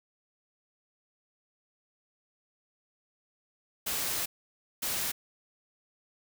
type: noise bursts at uneven times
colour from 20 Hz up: white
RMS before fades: -32 dBFS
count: 2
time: 3.86-4.26 / 4.82-5.12 s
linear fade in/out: 10 ms
effects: none